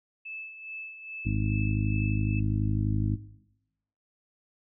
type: tone with tremolo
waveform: sine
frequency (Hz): 2620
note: E7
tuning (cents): -11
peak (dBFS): -35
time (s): 0.25-2.4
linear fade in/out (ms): 10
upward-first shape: sine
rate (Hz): 2.4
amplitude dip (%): 60
type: harmonic tone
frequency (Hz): 51.91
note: G#1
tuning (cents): 0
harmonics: 1 / 2 / 3 / 4 / 5 / 6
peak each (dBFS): -30 / -28 / -36 / -34 / -36 / -37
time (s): 1.25-3.16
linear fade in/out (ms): 10
effects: noise-tail reverb RT60 0.9 s tail -17 dB re dry